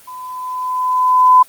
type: tone with level ramp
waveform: sine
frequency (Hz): 1010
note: B5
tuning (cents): +39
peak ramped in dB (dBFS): -29 to -3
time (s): 0.07-1.43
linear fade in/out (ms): 10
effects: white hiss -44 dBFS RMS until 1.48 s + Opus 24 kbps